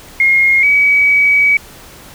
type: tone pair in turn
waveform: sine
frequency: 2143 / 2273 Hz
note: C7 / C#7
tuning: +41 / +43 cents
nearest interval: minor second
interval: 102 cents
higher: second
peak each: -7 dBFS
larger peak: neither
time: 0.2-0.63 / 0.63-1.57 s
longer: second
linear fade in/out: 2 ms
effects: pink hiss -37 dBFS RMS until 2.14 s